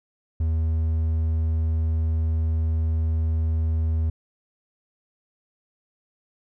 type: tone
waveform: triangle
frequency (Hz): 80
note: D#2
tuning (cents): +49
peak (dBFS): -18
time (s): 0.4-4.1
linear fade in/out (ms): 5
effects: none